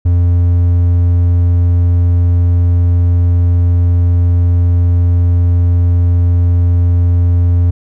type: tone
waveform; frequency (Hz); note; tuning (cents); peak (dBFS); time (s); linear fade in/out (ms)
triangle; 87.31; F2; 0; -5; 0.05-7.71; 10
effects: none